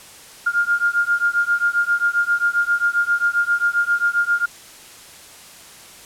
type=beating tone pair; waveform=sine; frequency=1406 / 1413.5 Hz; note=F6 / F6; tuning=+11 / +20 cents; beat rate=7.5 Hz; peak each=-19 dBFS; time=0.46-4.46 s; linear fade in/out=10 ms; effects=white hiss -42 dBFS RMS until 6.05 s + low-pass 11000 Hz 12 dB/octave

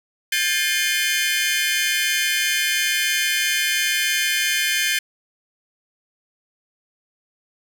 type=tone cluster; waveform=sawtooth; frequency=1596 / 1755 / 2127 / 2446 / 3051 Hz; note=G6 / A6 / C7 / D#7 / G7; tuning=+31 / -5 / +28 / -30 / -48 cents; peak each=-22 dBFS; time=0.32-4.99 s; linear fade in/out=5 ms; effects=none

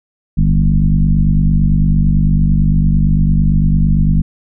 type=tone with frequency modulation; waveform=sine; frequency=103.5 Hz; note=G#2; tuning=5 cents flat; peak=-8 dBFS; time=0.37-4.22 s; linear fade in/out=10 ms; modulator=48.9 Hz; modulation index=2.1; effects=none

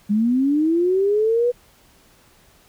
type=linear sweep; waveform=sine; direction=up; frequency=200 to 493.9 Hz; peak=-15 dBFS; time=0.09-1.52 s; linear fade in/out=20 ms; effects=pink hiss -54 dBFS RMS until 2.68 s

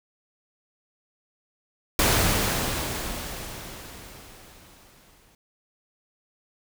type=noise with exponential decay; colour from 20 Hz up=pink; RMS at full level=-19 dBFS; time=1.99-5.35 s; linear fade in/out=2 ms; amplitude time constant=730 ms; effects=none

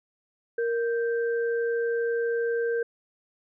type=tone pair together; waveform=sine; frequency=466.2 / 1568 Hz; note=A#4 / G6; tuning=0 / 0 cents; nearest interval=octave + major sixth; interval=2100 cents; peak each=-24 / -34 dBFS; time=0.58-2.83 s; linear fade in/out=5 ms; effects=none

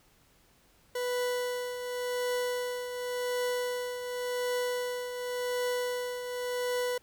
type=tone with tremolo; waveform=40% pulse; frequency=493.9 Hz; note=B4; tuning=in tune; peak=-27 dBFS; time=0.95-6.98 s; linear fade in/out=5 ms; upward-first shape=triangle; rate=0.9 Hz; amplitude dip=60%; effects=pink hiss -64 dBFS RMS until 7.02 s

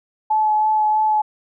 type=tone with vibrato; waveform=sine; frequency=859 Hz; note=A5; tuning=42 cents flat; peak=-14 dBFS; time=0.3-1.22 s; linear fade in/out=10 ms; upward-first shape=sine; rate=3.1 Hz; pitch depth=13 cents each way; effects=none

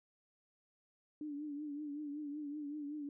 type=tone with vibrato; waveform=sine; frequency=294.1 Hz; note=D4; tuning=3 cents sharp; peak=-40 dBFS; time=1.21-3.09 s; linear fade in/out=2 ms; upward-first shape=triangle; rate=5.3 Hz; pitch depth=75 cents each way; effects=none

